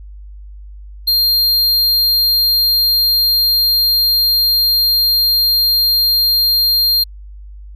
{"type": "tone", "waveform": "square", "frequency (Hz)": 4200, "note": "C8", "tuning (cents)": 6, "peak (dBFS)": -11, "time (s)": [1.07, 7.04], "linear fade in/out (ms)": 10, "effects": ["added 50 Hz sine -31 dBFS peak until 7.75 s"]}